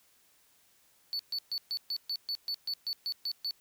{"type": "tone bursts", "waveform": "triangle", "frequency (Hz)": 4470, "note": "C#8", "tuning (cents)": 14, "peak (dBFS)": -30, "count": 13, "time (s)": [1.13, 3.509], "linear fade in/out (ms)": 0, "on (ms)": 63, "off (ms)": 130, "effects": ["white hiss -66 dBFS RMS until 3.6 s"]}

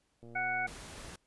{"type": "click train", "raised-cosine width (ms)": 2, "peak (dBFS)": -39, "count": 54, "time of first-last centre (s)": [0.23, 0.683], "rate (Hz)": 117}
{"type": "harmonic tone", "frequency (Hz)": 740, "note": "F#5", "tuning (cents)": 0, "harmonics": [1, 2, 3], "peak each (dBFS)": [-35, -35, -35], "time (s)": [0.35, 0.67], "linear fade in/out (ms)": 10}
{"type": "noise", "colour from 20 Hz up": "pink", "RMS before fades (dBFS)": -47, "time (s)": [0.67, 1.16], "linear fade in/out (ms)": 5}
{"effects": ["pink hiss -75 dBFS RMS until 1.26 s", "resampled to 24000 Hz"]}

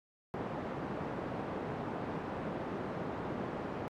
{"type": "band-pass noise", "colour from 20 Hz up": "pink", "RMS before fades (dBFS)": -39, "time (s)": [0.34, 3.88], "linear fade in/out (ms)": 0, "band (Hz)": [160, 1000], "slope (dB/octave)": 12, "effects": ["AAC 64 kbps"]}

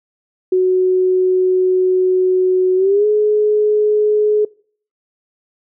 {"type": "tone with pitch glide", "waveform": "sine", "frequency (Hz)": [370, 422.6], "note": ["F#4", "G#4"], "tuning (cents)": [0, 30], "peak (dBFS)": -10, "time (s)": [0.52, 4.45], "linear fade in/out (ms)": 5, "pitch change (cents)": 230, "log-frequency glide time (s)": [2.76, 3.06], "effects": ["noise-tail reverb RT60 0.5 s tail -24 dB re dry"]}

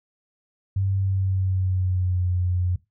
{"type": "tone with pitch glide", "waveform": "sine", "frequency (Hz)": [97, 89.98], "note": ["G2", "F#2"], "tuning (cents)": [-18, -48], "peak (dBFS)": -20, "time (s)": [0.76, 2.76], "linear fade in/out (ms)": 5, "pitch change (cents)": -130, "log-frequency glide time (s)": [0.96, 2.28], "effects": ["noise-tail reverb RT60 0.2 s tail -18 dB re dry"]}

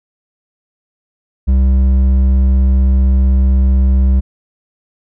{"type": "tone with hard clipping", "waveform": "sine", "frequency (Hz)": 65.41, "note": "C2", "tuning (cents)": 0, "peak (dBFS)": -9, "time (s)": [1.47, 4.21], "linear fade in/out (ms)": 20, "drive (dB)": 6, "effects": []}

